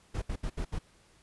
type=noise bursts at uneven times; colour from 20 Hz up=brown; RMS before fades=-33 dBFS; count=5; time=0.14-0.22 / 0.29-0.36 / 0.43-0.5 / 0.57-0.65 / 0.72-0.79 s; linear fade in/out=10 ms; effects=pink hiss -63 dBFS RMS until 1.22 s + resampled to 24000 Hz